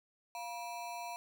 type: ring-modulated tone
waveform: square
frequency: 830.6 Hz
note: G#5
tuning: in tune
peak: -38 dBFS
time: 0.35-1.16 s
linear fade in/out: 0 ms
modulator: 132 Hz
effects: none